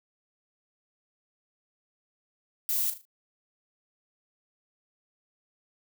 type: noise with echo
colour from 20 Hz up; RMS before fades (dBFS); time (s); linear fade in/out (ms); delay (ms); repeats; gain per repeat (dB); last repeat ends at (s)
violet; -28; 2.69-2.9; 0; 38; 4; -9; 3.052
effects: none